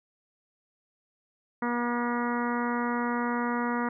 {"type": "harmonic tone", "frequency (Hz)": 240.1, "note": "B3", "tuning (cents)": -49, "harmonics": [1, 2, 3, 4, 5, 6, 7, 8, 9], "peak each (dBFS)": [-29, -35, -39, -33, -36, -37, -44, -39, -49], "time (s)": [1.62, 3.89], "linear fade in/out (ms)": 5, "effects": []}